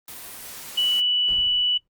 white noise, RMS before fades -38 dBFS, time 0.08-1 s, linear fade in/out 2 ms
sine tone, 2960 Hz, F#7, in tune, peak -18 dBFS, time 0.77-1.78 s, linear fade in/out 10 ms
brown noise with exponential decay, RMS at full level -32 dBFS, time 1.28-1.88 s, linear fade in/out 2 ms, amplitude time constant 130 ms
effects noise-tail reverb RT60 0.1 s tail -20 dB re dry + Opus 32 kbps

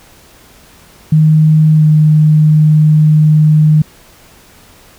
sine tone with pitch glide, 155.56 to 153.6 Hz, D#3 to D#3, 0 to -22 cents, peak -4 dBFS, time 1.12-3.82 s, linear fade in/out 5 ms, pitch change -22 cents, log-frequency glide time 1.75-1.84 s, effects pink hiss -42 dBFS RMS until 4.98 s

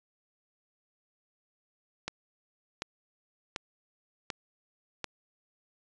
click train, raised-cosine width 0.2 ms, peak -16 dBFS, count 5, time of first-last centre 2.08-5.043 s, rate 1.35 Hz, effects resampled to 22050 Hz

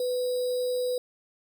sine tone with sample-and-hold, 498.9 Hz, B4, 17 cents sharp, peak -25 dBFS, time 0-0.98 s, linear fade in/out 2 ms, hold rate 4410 Hz, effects none

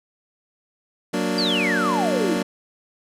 25% pulse chord, Gb augmented, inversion none, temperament equal, 185 / 233.1 / 293.7 Hz, Gb3 / Bb3 / D4, 0 / 0 / 0 cents, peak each -22 dBFS, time 1.13-2.43 s, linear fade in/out 10 ms
sine exponential sweep, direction down, 4824 to 280.2 Hz, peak -21 dBFS, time 1.38-2.37 s, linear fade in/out 2 ms
effects low-pass 11000 Hz 12 dB/octave

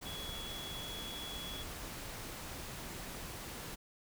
sine tone in noise, 3364 Hz, G#7, 22 cents sharp, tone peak -44 dBFS, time 0.05-1.64 s, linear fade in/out 20 ms, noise pink, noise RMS -45 dBFS, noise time 0.01-3.76 s, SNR -2 dB, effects none

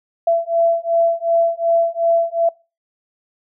sine beating tone pair, 670 / 672.7 Hz, E5 / E5, +28 / +35 cents, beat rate 2.7 Hz, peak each -17 dBFS, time 0.27-2.49 s, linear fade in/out 5 ms, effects noise-tail reverb RT60 0.3 s tail -24 dB re dry

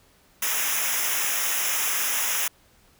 white noise with comb filter, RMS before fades -25 dBFS, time 0.42-2.48 s, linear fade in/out 5 ms, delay 0.23 ms, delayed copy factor -0.9, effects pink hiss -59 dBFS RMS until 2.99 s

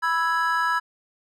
triangle chord, E major, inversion second, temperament equal, 987.8 / 1318.5 / 1661.2 Hz, B5 / E6 / G#6, 0 / 0 / 0 cents, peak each -23 dBFS, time 0.02-0.8 s, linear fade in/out 20 ms, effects none

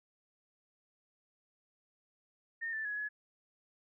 sine tone with pitch steps, 1829 / 1762 / 1679 / 1695 Hz, A#6 / A6 / G#6 / G#6, -33 / +2 / +18 / +35 cents, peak -35 dBFS, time 2.61-3.09 s, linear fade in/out 20 ms, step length 120 ms, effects none

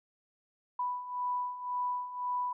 sine beating tone pair, 987.8 / 989.7 Hz, B5 / B5, 0 / +3 cents, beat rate 1.9 Hz, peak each -38 / -33 dBFS, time 0.79-2.53 s, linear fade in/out 5 ms, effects none

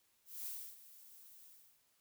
violet noise with ADSR envelope, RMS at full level -43 dBFS, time 0.25-1.83 s, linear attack 210 ms, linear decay 300 ms, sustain -16 dB, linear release 380 ms, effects white hiss -75 dBFS RMS until 2 s

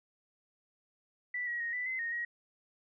sine tone with pitch steps, 1971 / 1909 / 1869 / 1983 / 2052 / 1857 / 1896 Hz, B6 / A#6 / A#6 / B6 / C7 / A#6 / A#6, -4 / +41 / +4 / +7 / -34 / -7 / +29 cents, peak -33 dBFS, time 1.34-2.25 s, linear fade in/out 5 ms, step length 130 ms, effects none

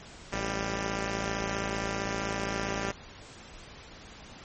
5% pulse tone pair together, 55.34 / 197.2 Hz, A1 / G3, +11 / +11 cents, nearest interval octave + minor seventh, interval 2200 cents, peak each -22 / -21 dBFS, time 0.32-2.92 s, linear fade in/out 10 ms, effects pink hiss -48 dBFS RMS until 4.44 s + MP3 32 kbps

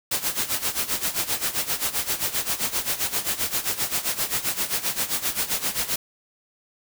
white noise with tremolo, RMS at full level -23 dBFS, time 0.11-5.96 s, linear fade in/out 5 ms, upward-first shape sine, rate 7.6 Hz, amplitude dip 80%, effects none

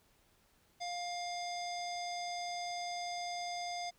square tone with low-pass filter, 705 Hz, F5, 16 cents sharp, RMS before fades -40 dBFS, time 0.8-3.91 s, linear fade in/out 20 ms, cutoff 5600 Hz, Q 3.8, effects pink hiss -70 dBFS RMS until 3.98 s

